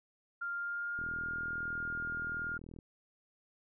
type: tone with pitch glide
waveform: sine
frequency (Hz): 1396.9 to 1413.1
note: F6 to F6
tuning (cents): 0 to +20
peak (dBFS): -35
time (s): 0.41-2.58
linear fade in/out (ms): 10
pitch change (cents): +20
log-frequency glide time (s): 0.53-0.93
type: click train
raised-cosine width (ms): 3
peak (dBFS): -36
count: 74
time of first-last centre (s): 0.99-2.788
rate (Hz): 40.6
effects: none